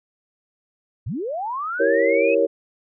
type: linear sweep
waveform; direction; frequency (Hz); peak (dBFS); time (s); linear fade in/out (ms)
sine; up; 77.2 to 2600; -24; 1.06-2.35; 10
type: chord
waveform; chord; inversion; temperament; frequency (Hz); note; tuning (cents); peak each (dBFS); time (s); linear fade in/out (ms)
sine; E diminished seventh; none; equal; 329.6 / 392 / 466.2 / 554.4; E4 / G4 / Bb4 / Db5; 0 / 0 / 0 / 0; -24 / -24 / -19 / -19; 1.79-2.47; 20
effects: none